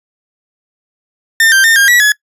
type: tone with pitch steps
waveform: 40% pulse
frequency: 1805 / 1575 / 1815 / 1613 / 1937 / 1695 Hz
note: A6 / G6 / A#6 / G6 / B6 / G#6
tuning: +44 / +8 / -47 / +49 / -34 / +35 cents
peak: -5 dBFS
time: 1.4-2.12 s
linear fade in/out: 2 ms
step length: 120 ms
effects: noise-tail reverb RT60 0.1 s tail -23 dB re dry + resampled to 32000 Hz